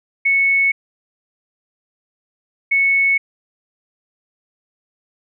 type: tone pair in turn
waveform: sine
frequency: 2208 / 2208 Hz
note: C#7 / C#7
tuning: -7 / -7 cents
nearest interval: unison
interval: 0 cents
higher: neither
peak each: -12 dBFS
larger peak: neither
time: 0.25-0.72 / 2.71-3.18 s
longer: neither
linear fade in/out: 10 ms
effects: none